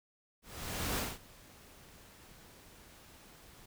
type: noise with ADSR envelope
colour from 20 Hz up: pink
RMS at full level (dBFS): -34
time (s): 0.42-3.66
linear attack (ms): 550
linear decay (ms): 210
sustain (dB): -23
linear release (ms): 6
effects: none